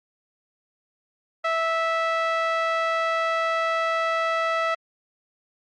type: tone with low-pass filter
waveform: 5% pulse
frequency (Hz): 656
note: E5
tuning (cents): -9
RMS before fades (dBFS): -24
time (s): 1.44-4.75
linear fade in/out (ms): 10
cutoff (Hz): 1500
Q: 1.2
effects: Opus 48 kbps